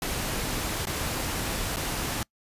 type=noise with dropouts; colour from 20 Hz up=pink; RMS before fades=-30 dBFS; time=0.02-2.23 s; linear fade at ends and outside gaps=2 ms; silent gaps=0.855-0.869 / 1.761-1.768 s; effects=noise-tail reverb RT60 0.1 s tail -25 dB re dry + resampled to 32000 Hz